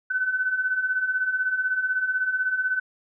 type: beating tone pair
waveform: sine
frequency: 1500 / 1516 Hz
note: F#6 / F#6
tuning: +23 / +42 cents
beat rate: 16 Hz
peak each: -29 / -23 dBFS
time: 0.1-2.8 s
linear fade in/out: 10 ms
effects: none